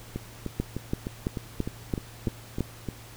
two click trains, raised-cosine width 3 ms, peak -13 / -18 dBFS, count 7 / 10, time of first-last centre 0.6-2.607 / 0.16-2.887 s, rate 2.99 / 3.3 Hz, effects added 114 Hz sine -47 dBFS peak until 3.16 s + pink hiss -48 dBFS RMS until 3.16 s

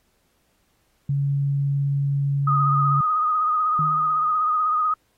sine tone, 140.3 Hz, C#3, 21 cents sharp, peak -19 dBFS, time 1.09-3.01 s, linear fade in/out 5 ms
sine tone with vibrato, 1244.5 Hz, D#6, in tune, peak -18 dBFS, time 2.47-4.94 s, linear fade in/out 5 ms, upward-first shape sine, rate 16 Hz, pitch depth 40 cents each way
sine tone with exponential decay, 153.6 Hz, D#3, 22 cents flat, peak -22 dBFS, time 3.79-4.44 s, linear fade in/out 2 ms, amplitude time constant 140 ms
effects pink hiss -67 dBFS RMS until 5.17 s + AAC 48 kbps

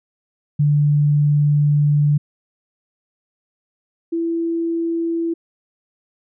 sine tone pair in turn, 146.83 / 333.4 Hz, D3 / E4, 0 / +20 cents, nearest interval octave + major second, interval 1420 cents, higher second, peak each -12 / -18 dBFS, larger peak first, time 0.59-2.18 / 4.12-5.34 s, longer first, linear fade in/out 10 ms, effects none

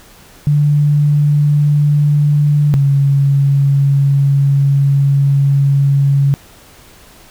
sine tone pair in turn, 146.83 / 139.41 Hz, D3 / C#3, 0 / +10 cents, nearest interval minor second, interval 90 cents, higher first, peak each -8 dBFS, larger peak neither, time 0.47-2.74 / 2.74-6.34 s, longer second, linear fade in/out 0 ms, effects pink hiss -42 dBFS RMS until 7.3 s

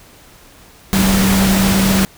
sine tone in noise, 193 Hz, G3, 27 cents flat, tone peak -12 dBFS, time 0.93-2.05 s, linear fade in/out 0 ms, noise pink, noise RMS -17 dBFS, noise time 0.93-2.05 s, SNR +2 dB, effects pink hiss -44 dBFS RMS until 2.17 s

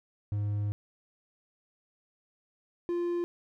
triangle tone pair in turn, 103.3 / 347.5 Hz, G#2 / F4, -9 / -9 cents, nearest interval octave + major sixth, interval 2100 cents, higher second, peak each -26 dBFS, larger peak neither, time 0.32-0.72 / 2.89-3.24 s, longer first, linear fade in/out 0 ms, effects none

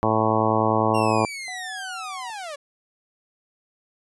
harmonic tone, 110 Hz, A2, in tune, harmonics 1 / 2 / 3 / 4 / 5 / 6 / 7 / 8 / 9 / 10, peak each -27 / -27 / -27 / -27 / -27 / -27 / -27 / -27 / -27 / -27 dBFS, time 0.03-1.25 s, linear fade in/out 0 ms
sawtooth linear sweep, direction down, 2794 to 552 Hz, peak -28 dBFS, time 0.94-2.56 s, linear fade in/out 10 ms
sine tone with pitch glide, 740 to 752.9 Hz, F#5 to F#5, 0 to +30 cents, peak -36 dBFS, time 1.48-2.3 s, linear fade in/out 0 ms, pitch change +30 cents, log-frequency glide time 1.63-1.7 s
effects resampled to 24000 Hz

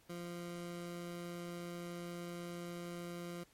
20% pulse tone, 173.5 Hz, F3, 11 cents flat, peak -38 dBFS, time 0.09-3.44 s, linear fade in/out 10 ms, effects pink hiss -68 dBFS RMS until 3.53 s + MP3 64 kbps

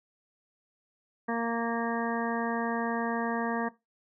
harmonic tone, 231.8 Hz, A#3, 10 cents flat, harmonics 1 / 2 / 3 / 4 / 5 / 7 / 8, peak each -31 / -34 / -36 / -37 / -38 / -39 / -40 dBFS, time 1.28-3.69 s, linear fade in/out 10 ms, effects noise-tail reverb RT60 0.2 s tail -17 dB re dry

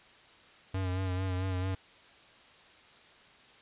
square tone with vibrato, 93.1 Hz, F#2, 11 cents sharp, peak -31 dBFS, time 0.74-1.75 s, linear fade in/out 5 ms, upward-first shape sine, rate 4.5 Hz, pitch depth 40 cents each way, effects white hiss -57 dBFS RMS until 3.61 s + resampled to 8000 Hz

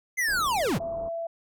square linear sweep, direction down, 2100 to 73.42 Hz, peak -24 dBFS, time 0.17-0.79 s, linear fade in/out 20 ms
pink low-pass noise, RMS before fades -42 dBFS, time 0.28-1.09 s, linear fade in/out 5 ms, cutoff 1100 Hz, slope 48 dB/octave
sine tone, 668 Hz, E5, 23 cents sharp, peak -29 dBFS, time 0.8-1.27 s, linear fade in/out 5 ms
effects none

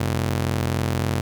sawtooth ring-modulated tone, 112.1 Hz, A2, 33 cents sharp, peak -14 dBFS, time 0-1.21 s, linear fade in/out 5 ms, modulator 21.8 Hz, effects none

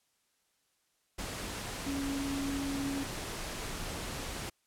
sine tone in noise, 277.2 Hz, C#4, in tune, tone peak -33 dBFS, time 1.86-3.04 s, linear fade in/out 10 ms, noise pink, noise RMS -39 dBFS, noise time 1.18-4.5 s, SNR +3 dB, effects white hiss -75 dBFS RMS until 4.66 s + low-pass 11000 Hz 12 dB/octave

